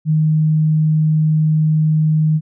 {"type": "tone", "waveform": "sine", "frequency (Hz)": 155.56, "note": "D#3", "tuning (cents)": 0, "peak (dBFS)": -11, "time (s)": [0.05, 2.41], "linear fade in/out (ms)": 50, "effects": []}